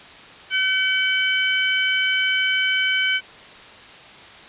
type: harmonic tone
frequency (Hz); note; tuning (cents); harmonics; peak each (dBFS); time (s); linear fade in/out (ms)
761; F#5; +48; 2 / 3 / 4; -22 / -22 / -22; 0.5-3.21; 50
effects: white hiss -42 dBFS RMS until 4.48 s + resampled to 8000 Hz